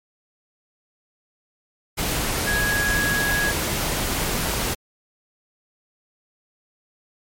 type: tone in noise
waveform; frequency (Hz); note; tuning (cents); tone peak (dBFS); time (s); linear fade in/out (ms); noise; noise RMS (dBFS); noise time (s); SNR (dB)
sine; 1661.2; G#6; 0; -21; 2.46-3.52; 20; pink; -24; 1.97-4.75; 0
effects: MP3 64 kbps